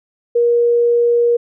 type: tone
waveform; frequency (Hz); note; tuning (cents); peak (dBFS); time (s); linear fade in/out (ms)
sine; 474.6; A#4; +31; -10; 0.35-1.37; 10
effects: none